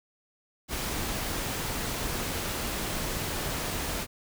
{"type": "noise", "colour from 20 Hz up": "pink", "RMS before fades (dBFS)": -32, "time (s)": [0.68, 4.07], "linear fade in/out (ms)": 50, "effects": []}